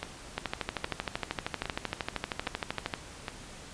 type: two click trains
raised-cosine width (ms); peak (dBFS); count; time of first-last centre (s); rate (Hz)
0.3; -14 / -17; 34 / 5; 0.38-2.938 / 0.03-3.282; 12.9 / 1.23
effects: pink hiss -47 dBFS RMS until 3.73 s + resampled to 22050 Hz